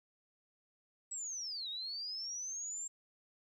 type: linear two-way sweep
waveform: sine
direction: down then up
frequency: 7890 to 3692 to 7470 Hz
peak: -39 dBFS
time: 1.11-2.88 s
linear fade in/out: 10 ms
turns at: 1.69 s
effects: 12-bit

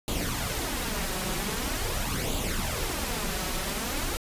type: noise with flanger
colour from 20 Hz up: pink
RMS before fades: -30 dBFS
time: 0.08-4.17 s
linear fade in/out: 0 ms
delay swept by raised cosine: 0.27 to 5.47 ms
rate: 0.44 Hz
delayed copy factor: +0.6
effects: resampled to 32000 Hz

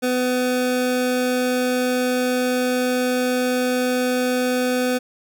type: tone pair together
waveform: square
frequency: 251 / 502 Hz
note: B3 / B4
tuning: +28 / +28 cents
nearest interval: octave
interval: 1200 cents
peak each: -22 dBFS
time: 0.02-4.99 s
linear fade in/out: 20 ms
effects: none

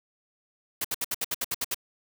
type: noise bursts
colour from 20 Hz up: white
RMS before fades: -29 dBFS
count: 10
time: 0.81-1.745 s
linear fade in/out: 5 ms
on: 35 ms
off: 65 ms
effects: none

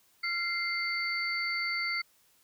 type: tone cluster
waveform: sine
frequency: 1376 / 2094 / 4534 Hz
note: F6 / C7 / C#8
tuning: -26 / +1 / +38 cents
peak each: -38 / -31 / -35 dBFS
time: 0.23-2.02 s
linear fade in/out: 10 ms
effects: white hiss -66 dBFS RMS until 2.43 s

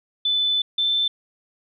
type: tone pair in turn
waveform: sine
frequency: 3506 / 3539 Hz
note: A7 / A7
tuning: -7 / +9 cents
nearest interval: unison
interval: 16 cents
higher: second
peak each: -18 dBFS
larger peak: neither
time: 0.25-0.62 / 0.78-1.08 s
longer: first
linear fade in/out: 5 ms
effects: none

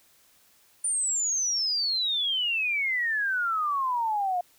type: exponential sweep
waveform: sine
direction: down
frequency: 9290 to 698.5 Hz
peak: -24 dBFS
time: 0.84-4.41 s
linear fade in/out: 5 ms
effects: white hiss -61 dBFS RMS until 4.58 s

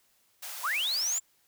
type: high-pass noise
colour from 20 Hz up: white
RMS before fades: -40 dBFS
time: 0.42-1.19 s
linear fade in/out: 10 ms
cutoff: 550 Hz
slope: 48 dB/octave
type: linear sweep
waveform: sine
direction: up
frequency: 880 to 7380 Hz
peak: -27 dBFS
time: 0.63-1.2 s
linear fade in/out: 20 ms
effects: white hiss -68 dBFS RMS until 1.47 s

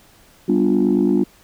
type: chord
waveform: sine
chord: G dominant seventh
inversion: none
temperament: just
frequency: 196 / 245 / 294 / 352.8 Hz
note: G3 / B3 / D4 / F4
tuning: 0 / -14 / +2 / +18 cents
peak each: -18 dBFS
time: 0.48-1.24 s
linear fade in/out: 10 ms
effects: tanh soft clip ceiling -7 dBFS + pink hiss -51 dBFS RMS until 1.43 s

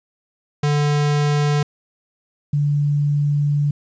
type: tone pair in turn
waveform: square / sine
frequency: 146.83 / 145.4 Hz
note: D3 / D3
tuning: 0 / -17 cents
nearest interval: unison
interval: 17 cents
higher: first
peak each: -16 / -15 dBFS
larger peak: second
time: 0.63-1.63 / 2.53-3.71 s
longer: second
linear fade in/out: 5 ms
effects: resampled to 16000 Hz + 9-bit

